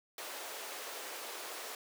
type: high-pass noise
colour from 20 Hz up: pink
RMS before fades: -44 dBFS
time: 0.18-1.75 s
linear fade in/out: 2 ms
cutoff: 410 Hz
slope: 24 dB/octave
effects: none